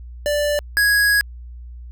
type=tone pair in turn; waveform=square; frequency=587.3 / 1661.1 Hz; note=D5 / G#6; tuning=0 / 0 cents; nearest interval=octave + tritone; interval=1800 cents; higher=second; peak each=-18 / -14 dBFS; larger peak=second; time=0.26-0.59 / 0.77-1.21 s; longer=second; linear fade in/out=0 ms; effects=added 60 Hz sine -33 dBFS peak until 1.91 s